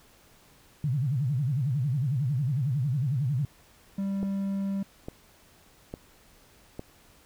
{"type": "tone with vibrato", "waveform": "sine", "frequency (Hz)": 135.1, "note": "C#3", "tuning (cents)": -44, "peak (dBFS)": -24, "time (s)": [0.84, 3.45], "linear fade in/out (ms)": 2, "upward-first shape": "sine", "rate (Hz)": 11, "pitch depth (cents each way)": 230}
{"type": "tone", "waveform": "triangle", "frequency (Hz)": 196.3, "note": "G3", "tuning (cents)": 3, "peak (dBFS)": -25, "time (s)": [3.98, 4.83], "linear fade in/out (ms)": 5}
{"type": "click train", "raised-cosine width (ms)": 2, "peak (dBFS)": -22, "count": 4, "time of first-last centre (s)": [4.23, 6.794], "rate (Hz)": 1.17}
{"effects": ["pink hiss -58 dBFS RMS until 7.25 s"]}